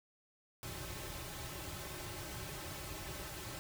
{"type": "noise with comb filter", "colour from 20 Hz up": "pink", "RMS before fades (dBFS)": -45, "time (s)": [0.63, 3.59], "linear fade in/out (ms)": 0, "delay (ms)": 4.2, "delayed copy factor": -0.85, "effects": []}